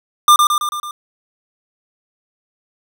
square tone with echo, 1198 Hz, D6, 34 cents sharp, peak -6 dBFS, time 0.28-0.36 s, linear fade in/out 2 ms, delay 110 ms, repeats 5, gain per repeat -4 dB, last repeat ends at 0.91 s, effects none

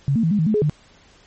sine tone with pitch steps, 139.1 / 226.8 / 162.6 / 207.3 / 158.4 / 215 / 421.6 / 149.9 Hz, C#3 / A#3 / E3 / G#3 / D#3 / A3 / G#4 / D3, +6 / -47 / -23 / -3 / +31 / -40 / +26 / +36 cents, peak -15 dBFS, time 0.08-0.696 s, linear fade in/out 0 ms, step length 77 ms, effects pink hiss -52 dBFS RMS until 1.26 s + MP3 32 kbps

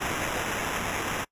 white noise with sample-and-hold, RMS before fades -30 dBFS, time 0-1.25 s, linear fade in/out 20 ms, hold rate 4410 Hz, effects noise-tail reverb RT60 0.1 s tail -23 dB re dry + resampled to 32000 Hz

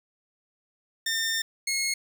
15% pulse tone pair in turn, 1809 / 2167 Hz, A6 / C#7, +48 / -40 cents, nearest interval minor third, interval 312 cents, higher second, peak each -19 dBFS, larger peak neither, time 1.06-1.42 / 1.67-1.94 s, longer first, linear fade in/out 5 ms, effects none

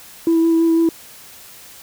sine tone with vibrato, 329.6 Hz, E4, in tune, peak -10 dBFS, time 0.27-0.89 s, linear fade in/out 2 ms, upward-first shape sine, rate 6 Hz, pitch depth 13 cents each way, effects tanh soft clip ceiling -9 dBFS + white hiss -41 dBFS RMS until 1.82 s

